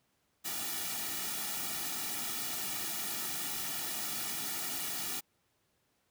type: noise with comb filter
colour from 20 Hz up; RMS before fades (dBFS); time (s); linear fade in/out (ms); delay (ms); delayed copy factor
white; -37; 0.44-5.21; 20; 1.9; -0.8
effects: pink hiss -75 dBFS RMS until 6.1 s + high-pass 80 Hz 12 dB/octave